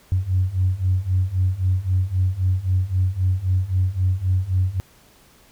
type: beating tone pair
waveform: sine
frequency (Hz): 90.7 / 94.5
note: F#2 / F#2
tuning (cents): -34 / +37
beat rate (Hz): 3.8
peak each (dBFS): -21 / -19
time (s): 0.12-4.8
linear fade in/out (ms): 0
effects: tanh soft clip ceiling -10 dBFS + pink hiss -53 dBFS RMS until 5.51 s